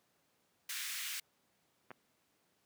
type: high-pass noise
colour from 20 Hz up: pink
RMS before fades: -41 dBFS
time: 0.69-1.2 s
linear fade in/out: 5 ms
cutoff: 1700 Hz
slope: 24 dB/octave
type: clicks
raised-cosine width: 0.5 ms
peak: -33 dBFS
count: 2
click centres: 1.906 / 1.914 s
effects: pink hiss -75 dBFS RMS until 2.65 s + high-pass 150 Hz 12 dB/octave